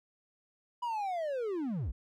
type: linear sweep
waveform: triangle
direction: down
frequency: 987.8 to 40.94 Hz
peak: -30 dBFS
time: 0.82-1.92 s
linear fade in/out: 10 ms
effects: none